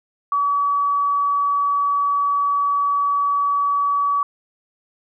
sine tone, 1140 Hz, C#6, 48 cents sharp, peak -16 dBFS, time 0.32-4.23 s, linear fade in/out 2 ms, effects none

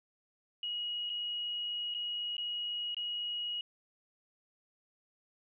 sine tone with dropouts, 2898 Hz, F#7, 37 cents flat, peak -34 dBFS, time 0.63-3.61 s, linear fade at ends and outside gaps 2 ms, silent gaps 1.095-1.099 / 1.941-1.947 / 2.368-2.38 / 2.946-2.967 s, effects none

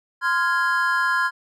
triangle chord, F minor, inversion second, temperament equal with one note detuned, 1036.3 / 1396.9 / 1661.2 Hz, C6 / F6 / Ab6, -17 / 0 / 0 cents, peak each -21 / -21 / -21 dBFS, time 0.21-1.31 s, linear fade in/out 50 ms, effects none

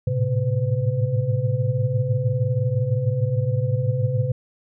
sine tone cluster, 105.7 / 112 / 119.3 / 131.6 / 507 Hz, G#2 / A2 / A#2 / C3 / B4, +31 / +31 / +41 / +10 / +45 cents, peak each -30 / -23 / -31 / -22 / -28 dBFS, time 0.07-4.32 s, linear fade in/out 5 ms, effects none

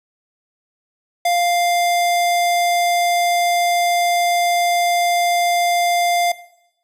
square tone, 698.5 Hz, F5, in tune, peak -15 dBFS, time 1.25-6.32 s, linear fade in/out 5 ms, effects noise-tail reverb RT60 0.8 s tail -17 dB re dry + resampled to 32000 Hz

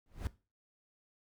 brown noise with exponential growth, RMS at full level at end -32 dBFS, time 0.06-0.27 s, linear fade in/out 1 ms, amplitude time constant 44 ms, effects noise-tail reverb RT60 0.3 s tail -17 dB re dry

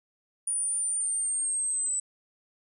sine linear sweep, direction down, 9530 to 7970 Hz, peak -26 dBFS, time 0.47-2 s, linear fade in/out 5 ms, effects none

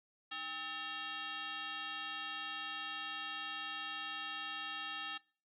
sine tone with frequency modulation, 2272 Hz, C#7, 42 cents sharp, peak -40 dBFS, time 0.31-5.18 s, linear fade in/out 10 ms, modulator 491 Hz, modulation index 2.7, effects noise-tail reverb RT60 0.4 s tail -22 dB re dry

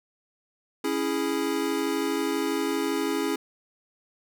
square chord, C# minor, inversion none, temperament equal, 277.2 / 329.6 / 415.3 Hz, C#4 / E4 / G#4, 0 / 0 / 0 cents, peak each -30 dBFS, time 0.84-3.36 s, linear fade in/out 5 ms, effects none

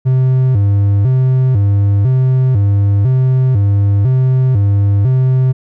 triangle tone with vibrato, 114.2 Hz, A#2, 35 cents flat, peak -6 dBFS, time 0.05-5.53 s, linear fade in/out 20 ms, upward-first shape square, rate 1 Hz, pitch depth 220 cents each way, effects none

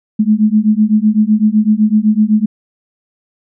sine beating tone pair, 210 / 217.9 Hz, G#3 / A3, +19 / -17 cents, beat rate 7.9 Hz, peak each -11 dBFS, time 0.19-2.46 s, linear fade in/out 10 ms, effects none

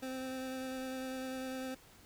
25% pulse tone with vibrato, 260.3 Hz, C4, 9 cents flat, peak -35 dBFS, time 0.02-1.75 s, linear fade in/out 10 ms, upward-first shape sine, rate 10 Hz, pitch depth 13 cents each way, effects pink hiss -60 dBFS RMS until 2.05 s

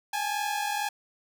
sawtooth tone pair together, 817 / 859 Hz, G#5 / A5, -29 / -42 cents, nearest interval minor second, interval 87 cents, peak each -26 / -28 dBFS, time 0.13-0.89 s, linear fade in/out 5 ms, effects none

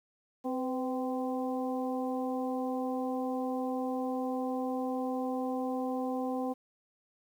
harmonic tone with a mistuned harmonic, 258.7 Hz, C4, 19 cents flat, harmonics 1 / 2 / 3 / 4, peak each -33 / -36 / -38 / -44 dBFS, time 0.44-6.54 s, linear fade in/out 20 ms, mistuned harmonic 2, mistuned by -41 cents, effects 10-bit

